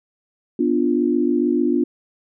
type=chord; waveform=sine; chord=B diminished; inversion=none; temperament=equal; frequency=246.9 / 293.7 / 349.2 Hz; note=B3 / D4 / F4; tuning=0 / 0 / 0 cents; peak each=-20 dBFS; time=0.59-1.84 s; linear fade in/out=5 ms; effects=none